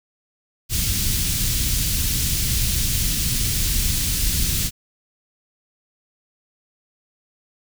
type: band-stop noise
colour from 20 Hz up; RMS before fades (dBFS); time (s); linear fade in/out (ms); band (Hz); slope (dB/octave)
pink; -21; 0.69-4.71; 50; 140 to 3900; 12
effects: none